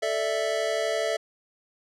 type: chord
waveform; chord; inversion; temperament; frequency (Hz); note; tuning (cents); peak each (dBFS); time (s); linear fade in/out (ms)
square; A suspended fourth; none; equal; 440 / 587.3 / 659.3; A4 / D5 / E5; 0 / 0 / 0; -31 / -31 / -28; 0.02-1.17; 10
effects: low-pass 8000 Hz 12 dB/octave